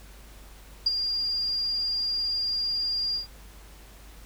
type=tone with ADSR envelope; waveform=sine; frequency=4806 Hz; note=D8; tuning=39 cents sharp; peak=-17 dBFS; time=0.86-3.27 s; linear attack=8 ms; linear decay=24 ms; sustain=-8 dB; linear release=120 ms; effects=added 50 Hz sine -47 dBFS peak until 4.25 s + pink hiss -52 dBFS RMS until 4.25 s